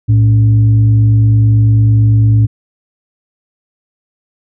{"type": "tone with frequency modulation", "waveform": "sine", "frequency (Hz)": 110, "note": "A2", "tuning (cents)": 0, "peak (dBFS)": -5, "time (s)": [0.08, 2.47], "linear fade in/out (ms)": 20, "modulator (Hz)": 171, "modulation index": 0.31, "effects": []}